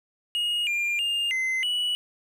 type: tone with pitch steps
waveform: triangle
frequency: 2872 / 2397 / 2816 / 2059 / 2943 Hz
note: F7 / D7 / F7 / C7 / F#7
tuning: +48 / +35 / +14 / -28 / -10 cents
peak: -22 dBFS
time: 0.35-1.95 s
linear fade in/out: 0 ms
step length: 320 ms
effects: none